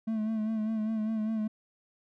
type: tone with vibrato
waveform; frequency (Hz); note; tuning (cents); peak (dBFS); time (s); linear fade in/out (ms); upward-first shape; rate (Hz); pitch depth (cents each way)
triangle; 218.6; A3; -11; -26; 0.07-1.48; 10; sine; 5; 40
effects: none